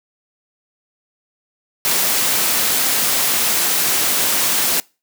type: noise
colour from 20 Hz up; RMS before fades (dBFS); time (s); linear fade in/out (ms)
white; -17; 1.85-4.8; 0
effects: noise-tail reverb RT60 0.3 s tail -25 dB re dry + high-pass 150 Hz 12 dB/octave